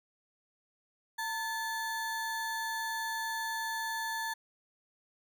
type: ring-modulated tone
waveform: square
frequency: 1318.5 Hz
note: E6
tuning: in tune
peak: -31 dBFS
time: 1.18-4.34 s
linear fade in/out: 10 ms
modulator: 414 Hz
effects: none